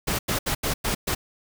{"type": "noise bursts at uneven times", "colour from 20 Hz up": "pink", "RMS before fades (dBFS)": -25, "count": 6, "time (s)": [[0.07, 0.19], [0.28, 0.39], [0.46, 0.55], [0.63, 0.74], [0.84, 0.95], [1.07, 1.15]], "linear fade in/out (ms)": 10, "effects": []}